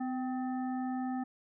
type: harmonic tone with a mistuned harmonic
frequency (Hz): 254.6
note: C4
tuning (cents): -47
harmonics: 1 / 3 / 5 / 7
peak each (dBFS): -33 / -39 / -50 / -52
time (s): 0-1.24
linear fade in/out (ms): 10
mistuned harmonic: 3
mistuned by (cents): +32
effects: none